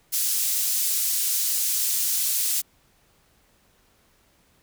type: high-pass noise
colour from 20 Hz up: pink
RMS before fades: -24 dBFS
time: 0.12-2.62 s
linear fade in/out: 20 ms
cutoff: 6900 Hz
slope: 12 dB/octave
effects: pink hiss -62 dBFS RMS until 4.62 s